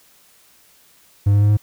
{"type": "tone with pitch steps", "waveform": "triangle", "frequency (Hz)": [100.9, 102.19, 103.5, 104.82], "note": ["G#2", "G#2", "G#2", "G#2"], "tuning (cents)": [-49, -27, -5, 16], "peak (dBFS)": -9, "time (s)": [1.26, 1.572], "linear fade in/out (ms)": 10, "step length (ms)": 78, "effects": ["white hiss -53 dBFS RMS until 1.62 s"]}